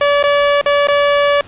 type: tone with dropouts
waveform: sawtooth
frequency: 574 Hz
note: D5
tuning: 40 cents flat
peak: -6 dBFS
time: 0.01-1.41 s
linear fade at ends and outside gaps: 2 ms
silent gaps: 0.228-0.238 / 0.613-0.66 / 0.872-0.884 s
effects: pink hiss -39 dBFS RMS until 1.47 s + resampled to 8000 Hz